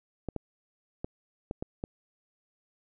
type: clicks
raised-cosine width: 2 ms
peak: -20 dBFS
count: 6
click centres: 0.287 / 0.363 / 1.045 / 1.511 / 1.625 / 1.839 s
effects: none